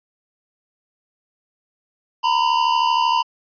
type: tone pair together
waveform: square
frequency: 927 / 999.9 Hz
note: A#5 / B5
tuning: -10 / +21 cents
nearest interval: minor second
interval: 131 cents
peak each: -19 dBFS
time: 2.23-3.23 s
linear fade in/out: 20 ms
effects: resampled to 11025 Hz